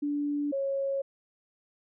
sine tone pair in turn, 290.5 / 548.4 Hz, D4 / C#5, -19 / -19 cents, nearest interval major seventh, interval 1100 cents, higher second, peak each -27 dBFS, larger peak neither, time 0.02-0.52 / 0.52-1.02 s, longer neither, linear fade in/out 10 ms, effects none

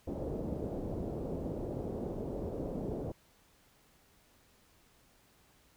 white low-pass noise, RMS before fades -38 dBFS, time 0.07-3.12 s, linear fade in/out 5 ms, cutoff 520 Hz, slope 24 dB/octave, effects pink hiss -66 dBFS RMS until 5.76 s

